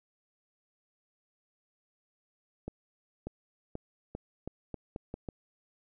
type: accelerating click train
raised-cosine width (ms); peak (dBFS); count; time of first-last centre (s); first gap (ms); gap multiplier
2; -24; 9; 2.68-5.288; 590; 0.82
effects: none